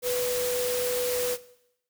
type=tone in noise; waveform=sine; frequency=493.9 Hz; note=B4; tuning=in tune; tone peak=-25 dBFS; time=0.02-1.38 s; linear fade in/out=50 ms; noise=white; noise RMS=-32 dBFS; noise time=0.02-1.38 s; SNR=+4 dB; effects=noise-tail reverb RT60 0.8 s tail -18 dB re dry